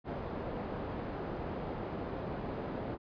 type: low-pass noise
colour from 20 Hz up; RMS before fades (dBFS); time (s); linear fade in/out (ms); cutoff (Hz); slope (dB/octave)
white; -39; 0.04-2.98; 50; 580; 12
effects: resampled to 11025 Hz